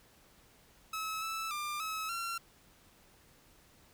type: tone with pitch steps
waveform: sawtooth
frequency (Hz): 1293 / 1314 / 1194 / 1289 / 1366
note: E6 / E6 / D6 / E6 / F6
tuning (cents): -34 / -6 / +28 / -39 / -39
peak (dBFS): -32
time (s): 0.93-2.38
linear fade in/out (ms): 5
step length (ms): 290
effects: pink hiss -63 dBFS RMS until 3.93 s